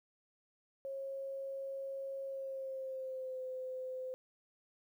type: tone with pitch glide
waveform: sine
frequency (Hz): 543 to 514.6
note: C#5 to C5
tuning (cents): -36 to -29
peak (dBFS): -39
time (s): 0.85-4.14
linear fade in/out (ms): 0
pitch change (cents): -93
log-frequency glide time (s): 2.25-3.41
effects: 12-bit

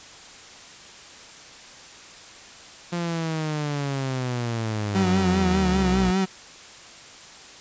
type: linear sweep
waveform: sawtooth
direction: down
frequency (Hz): 174.61 to 58.6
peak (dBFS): -21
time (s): 2.92-6.11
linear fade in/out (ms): 10
type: tone with vibrato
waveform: 35% pulse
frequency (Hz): 187.2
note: F#3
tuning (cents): +20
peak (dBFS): -18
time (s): 4.94-6.26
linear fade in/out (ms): 20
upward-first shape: sine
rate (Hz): 5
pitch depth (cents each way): 52
effects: white hiss -44 dBFS RMS until 7.6 s + resampled to 16000 Hz

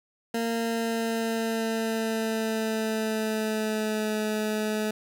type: tone with pitch glide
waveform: 20% pulse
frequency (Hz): 230 to 214.6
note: A#3 to A3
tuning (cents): -23 to -43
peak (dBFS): -21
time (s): 0.34-4.91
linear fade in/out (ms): 5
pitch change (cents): -120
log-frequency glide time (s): 0.49-4.17
effects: none

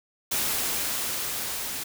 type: noise with level ramp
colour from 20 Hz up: white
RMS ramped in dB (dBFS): -26 to -33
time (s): 0.31-1.84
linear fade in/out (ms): 10
effects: none

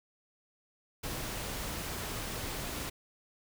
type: noise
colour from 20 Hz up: pink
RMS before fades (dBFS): -38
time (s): 1.03-2.9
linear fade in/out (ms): 10
effects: none

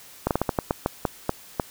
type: slowing click train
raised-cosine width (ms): 1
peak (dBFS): -7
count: 11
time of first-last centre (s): 0.27-1.598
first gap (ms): 38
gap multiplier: 1.26
effects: white hiss -47 dBFS RMS until 1.7 s

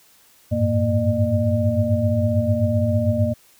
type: tone cluster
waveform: sine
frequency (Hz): 94.4 / 101.4 / 109.9 / 232.3 / 604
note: F#2 / G#2 / A2 / A#3 / D5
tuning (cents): +35 / -41 / -2 / -6 / +48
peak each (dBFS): -23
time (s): 0.51-3.34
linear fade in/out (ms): 20
effects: white hiss -54 dBFS RMS until 3.59 s

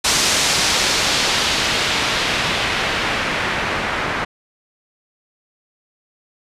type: noise with low-pass filter sweep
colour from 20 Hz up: white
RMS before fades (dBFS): -19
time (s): 0.04-4.25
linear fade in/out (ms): 10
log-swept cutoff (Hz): 6700 to 1700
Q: 0.99
effects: resampled to 32000 Hz

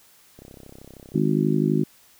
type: click train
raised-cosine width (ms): 2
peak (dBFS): -30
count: 27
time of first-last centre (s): 0.39-1.18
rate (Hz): 32.9
type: harmonic tone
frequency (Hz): 51.91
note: G#1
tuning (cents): 0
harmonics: 3 / 4 / 5 / 6 / 7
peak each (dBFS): -23 / -24 / -25 / -26 / -26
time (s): 1.14-1.84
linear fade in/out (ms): 10
effects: white hiss -55 dBFS RMS until 2.19 s

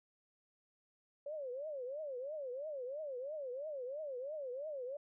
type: tone with vibrato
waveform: sine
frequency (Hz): 554.4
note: C#5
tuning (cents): 0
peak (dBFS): -40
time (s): 1.26-4.97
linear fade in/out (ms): 5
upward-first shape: triangle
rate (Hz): 3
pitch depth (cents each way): 250
effects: none

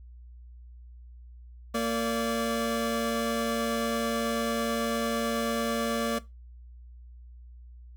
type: tone pair together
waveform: 25% pulse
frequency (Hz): 229.7 / 578.8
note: A#3 / D5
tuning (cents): -25 / -25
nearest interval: octave + major third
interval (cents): 1600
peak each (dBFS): -24 / -27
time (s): 1.74-6.19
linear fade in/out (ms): 10
effects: noise-tail reverb RT60 0.2 s tail -17 dB re dry + added 60 Hz sine -45 dBFS peak until 7.96 s

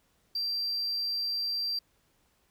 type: tone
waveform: triangle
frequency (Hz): 4711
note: D8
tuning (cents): +5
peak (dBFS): -27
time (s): 0.35-1.79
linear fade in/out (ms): 5
effects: tanh soft clip ceiling -23 dBFS + pink hiss -70 dBFS RMS until 2.5 s

